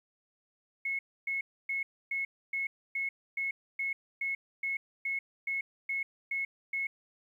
sine tone bursts, 2183 Hz, C#7, 27 cents flat, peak -30 dBFS, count 15, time 0.85-6.87 s, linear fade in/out 5 ms, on 140 ms, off 280 ms, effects 11-bit

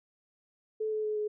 sine tone with pitch steps, 434.4 / 430.4 / 426.4 / 422.5 Hz, A4 / A4 / G#4 / G#4, -22 / -38 / +46 / +30 cents, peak -29 dBFS, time 0.8-1.28 s, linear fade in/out 10 ms, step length 120 ms, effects none

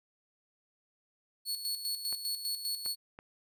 sawtooth tone with tremolo, 4400 Hz, C#8, 14 cents flat, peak -29 dBFS, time 1.45-2.96 s, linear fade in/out 50 ms, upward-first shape square, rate 5 Hz, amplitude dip 60%
clicks, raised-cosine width 0.5 ms, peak -32 dBFS, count 3, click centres 2.127 / 2.861 / 3.189 s
effects none

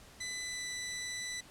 15% pulse tone with pitch glide, 2000 to 1985 Hz, B6 to B6, +21 to +8 cents, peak -31 dBFS, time 0.2-1.41 s, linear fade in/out 10 ms, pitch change -13 cents, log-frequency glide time 0.42-0.68 s, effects pink hiss -56 dBFS RMS until 1.5 s + low-pass 11000 Hz 12 dB/octave

